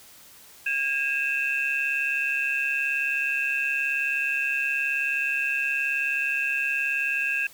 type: tone cluster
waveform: sine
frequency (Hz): 1628 / 2542 / 2681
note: G#6 / D#7 / E7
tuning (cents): -35 / +36 / +29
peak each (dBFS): -27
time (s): 0.66-7.47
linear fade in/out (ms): 5
effects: tanh soft clip ceiling -15 dBFS + white hiss -50 dBFS RMS until 7.53 s